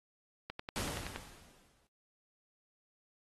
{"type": "click train", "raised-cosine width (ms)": 0.3, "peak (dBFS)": -24, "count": 8, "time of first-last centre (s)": [0.5, 1.16], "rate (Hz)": 10.6}
{"type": "noise with exponential decay", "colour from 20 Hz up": "pink", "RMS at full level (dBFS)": -36, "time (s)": [0.76, 1.87], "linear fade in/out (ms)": 0, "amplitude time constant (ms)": 240}
{"effects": ["AAC 32 kbps"]}